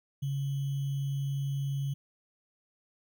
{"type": "tone with sample-and-hold", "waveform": "sine", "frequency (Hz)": 138.59, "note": "C#3", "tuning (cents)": 0, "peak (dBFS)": -29, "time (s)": [0.22, 1.94], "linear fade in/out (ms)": 10, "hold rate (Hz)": 3150, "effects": []}